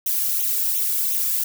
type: noise with flanger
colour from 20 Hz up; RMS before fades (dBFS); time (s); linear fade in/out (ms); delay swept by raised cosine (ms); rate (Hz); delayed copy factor
violet; -22; 0.06-1.44; 5; 0.31 to 1.81; 2.8; +0.75
effects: none